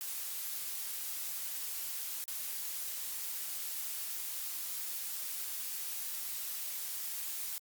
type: noise with dropouts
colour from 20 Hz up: blue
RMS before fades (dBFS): -39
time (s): 0.01-7.58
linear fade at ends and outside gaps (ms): 0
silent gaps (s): 2.24-2.281
effects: Opus 48 kbps